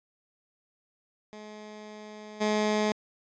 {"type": "tone with level steps", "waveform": "15% pulse", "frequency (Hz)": 212.4, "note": "G#3", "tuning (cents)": 39, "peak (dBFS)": [-36, -18], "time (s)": [1.33, 2.92], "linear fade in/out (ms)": 0, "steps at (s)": 2.4, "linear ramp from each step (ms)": 20, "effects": ["resampled to 16000 Hz"]}